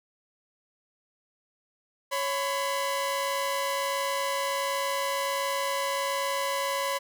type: tone pair together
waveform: sawtooth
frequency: 554.4 / 1007.4 Hz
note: C#5 / B5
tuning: 0 / +34 cents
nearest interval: minor seventh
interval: 1034 cents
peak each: -26 dBFS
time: 2.11-6.99 s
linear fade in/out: 20 ms
effects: none